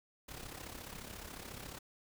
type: noise with amplitude modulation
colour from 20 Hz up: pink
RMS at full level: -45 dBFS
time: 0.28-1.79 s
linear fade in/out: 10 ms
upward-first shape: sine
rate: 34.2 Hz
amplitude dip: 65%
effects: none